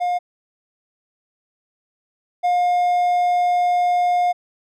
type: tone pair in turn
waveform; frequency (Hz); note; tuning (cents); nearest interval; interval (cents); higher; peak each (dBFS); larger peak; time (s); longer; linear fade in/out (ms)
triangle; 712 / 712; F5 / F5; +33 / +33; unison; 0; neither; -16 / -13; second; 0-0.19 / 2.43-4.33; second; 20
effects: none